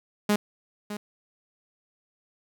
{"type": "tone with echo", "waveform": "sawtooth", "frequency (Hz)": 207.7, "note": "G#3", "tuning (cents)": 0, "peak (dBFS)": -16, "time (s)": [0.29, 0.36], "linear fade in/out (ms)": 5, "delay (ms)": 610, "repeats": 1, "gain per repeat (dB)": -12, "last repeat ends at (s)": 0.97, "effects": ["9-bit"]}